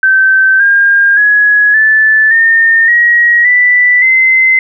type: tone with pitch steps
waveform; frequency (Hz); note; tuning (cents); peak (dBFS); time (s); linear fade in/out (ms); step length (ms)
sine; 1546 / 1610.7 / 1678.2 / 1748.4 / 1821.6 / 1897.9 / 1977.3 / 2060; G6 / G6 / G#6 / A6 / A#6 / A#6 / B6 / C7; -24 / +47 / +18 / -11 / -40 / +31 / +2 / -28; -4; 0.03-4.59; 2; 570
effects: none